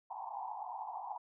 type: band-pass noise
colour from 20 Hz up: pink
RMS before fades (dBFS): -43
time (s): 0.1-1.18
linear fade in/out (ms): 5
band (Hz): 740 to 1000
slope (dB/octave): 96
effects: none